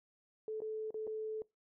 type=tone with dropouts; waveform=sine; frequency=435.3 Hz; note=A4; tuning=19 cents flat; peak=-37 dBFS; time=0.48-1.42 s; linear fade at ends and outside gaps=1 ms; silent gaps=0.604-0.619 / 0.906-0.943 / 1.069-1.075 s; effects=noise-tail reverb RT60 0.2 s tail -23 dB re dry